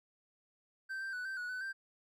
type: tone with pitch steps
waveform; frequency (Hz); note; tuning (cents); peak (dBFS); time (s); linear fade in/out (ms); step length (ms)
triangle; 1555 / 1570 / 1485 / 1556 / 1465 / 1504 / 1572; G6 / G6 / F#6 / G6 / F#6 / F#6 / G6; -14 / +2 / +6 / -13 / -18 / +28 / +4; -36; 0.89-1.73; 20; 120
effects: none